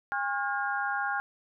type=harmonic tone with a mistuned harmonic; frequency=270.7 Hz; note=C#4; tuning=41 cents flat; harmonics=3 / 4 / 5 / 6; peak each=-32 / -37 / -32 / -34 dBFS; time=0.12-1.2 s; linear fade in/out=0 ms; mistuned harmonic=5; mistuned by=+80 cents; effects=none